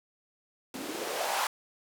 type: noise with band-pass filter sweep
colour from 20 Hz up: blue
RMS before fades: -33 dBFS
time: 0.74-1.47 s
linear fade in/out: 2 ms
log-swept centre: 240 to 1000 Hz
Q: 3
effects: none